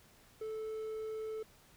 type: tone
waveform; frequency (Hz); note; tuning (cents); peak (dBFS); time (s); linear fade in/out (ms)
triangle; 437.4; A4; -10; -36; 0.41-1.43; 5
effects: pink hiss -63 dBFS RMS until 1.76 s